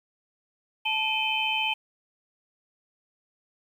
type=tone cluster; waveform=sine; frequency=877 / 2429 / 2563 / 3077 Hz; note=A5 / D#7 / E7 / G7; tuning=-6 / -42 / -49 / -33 cents; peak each=-30 / -33 / -29 / -28 dBFS; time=0.85-1.74 s; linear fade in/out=10 ms; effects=9-bit